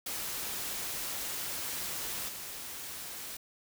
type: noise with level steps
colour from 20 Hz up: white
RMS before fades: -37 / -42 dBFS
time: 0.06-3.37 s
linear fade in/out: 5 ms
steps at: 2.28 s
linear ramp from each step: 10 ms
effects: none